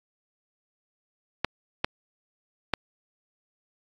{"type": "clicks", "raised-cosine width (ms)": 0.3, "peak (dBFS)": -7, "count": 3, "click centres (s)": [1.446, 1.845, 2.737], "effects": ["AAC 64 kbps"]}